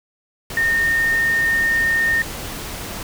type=tone in noise; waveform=sine; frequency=1831 Hz; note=A#6; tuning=32 cents flat; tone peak=-15 dBFS; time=0.57-2.22 s; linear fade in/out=2 ms; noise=pink; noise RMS=-30 dBFS; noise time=0.5-3.03 s; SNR=+12 dB; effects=none